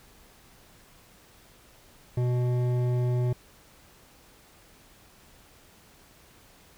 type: tone with hard clipping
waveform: sine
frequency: 123.47 Hz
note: B2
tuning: in tune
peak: -25 dBFS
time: 2.17-3.33 s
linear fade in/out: 5 ms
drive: 11 dB
effects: pink hiss -56 dBFS RMS until 6.77 s